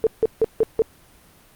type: tone bursts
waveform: sine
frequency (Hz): 445.9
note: A4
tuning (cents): +23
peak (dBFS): -13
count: 5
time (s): 0.04-0.82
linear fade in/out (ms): 0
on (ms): 28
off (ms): 160
effects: pink hiss -52 dBFS RMS until 1.55 s + Opus 32 kbps